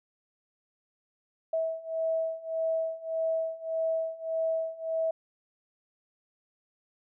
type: beating tone pair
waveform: sine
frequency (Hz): 648 / 649.7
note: E5 / E5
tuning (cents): -30 / -25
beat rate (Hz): 1.7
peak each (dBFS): -32 / -30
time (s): 1.53-5.11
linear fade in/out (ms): 5
effects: none